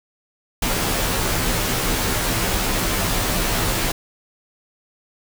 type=noise with comb filter; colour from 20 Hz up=pink; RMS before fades=-21 dBFS; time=0.62-3.92 s; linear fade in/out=5 ms; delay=14 ms; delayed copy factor=-0.8; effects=none